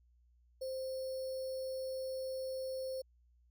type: tone with sample-and-hold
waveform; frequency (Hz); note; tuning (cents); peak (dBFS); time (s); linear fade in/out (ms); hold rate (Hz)
sine; 523.3; C5; 0; -37; 0.61-3.02; 10; 4900
effects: added 60 Hz sine -65 dBFS peak until 3.5 s